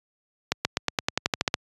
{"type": "accelerating click train", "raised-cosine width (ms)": 0.2, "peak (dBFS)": -4, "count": 12, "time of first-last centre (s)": [0.52, 1.541], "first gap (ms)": 130, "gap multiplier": 0.93, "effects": ["high-pass 80 Hz 12 dB/octave", "resampled to 24000 Hz"]}